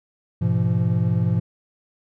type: chord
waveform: triangle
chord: F diminished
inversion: first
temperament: equal with one note detuned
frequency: 103.83 / 123.47 / 170.23 Hz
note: Ab2 / Cb3 / F3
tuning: 0 / 0 / -44 cents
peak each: -20 dBFS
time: 0.41-1.4 s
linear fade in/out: 10 ms
effects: none